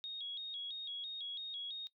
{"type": "tone with vibrato", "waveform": "sine", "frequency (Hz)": 3520, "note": "A7", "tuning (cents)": 0, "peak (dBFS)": -40, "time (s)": [0.04, 1.87], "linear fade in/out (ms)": 0, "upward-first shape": "square", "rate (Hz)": 3, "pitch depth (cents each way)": 97, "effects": ["noise-tail reverb RT60 0.1 s tail -20 dB re dry"]}